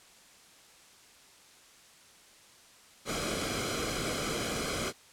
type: noise with comb filter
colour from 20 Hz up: pink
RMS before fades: -33 dBFS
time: 3.05-4.93 s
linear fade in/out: 50 ms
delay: 1.1 ms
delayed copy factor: -0.7
effects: white hiss -57 dBFS RMS until 5.12 s + low-pass 9000 Hz 12 dB/octave